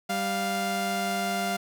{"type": "tone pair together", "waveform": "sawtooth", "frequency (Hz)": [196.01, 698.5], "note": ["G3", "F5"], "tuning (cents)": [0, 0], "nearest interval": "octave + minor seventh", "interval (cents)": 2200, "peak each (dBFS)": [-27, -24], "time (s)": [0.09, 1.57], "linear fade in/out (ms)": 10, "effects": []}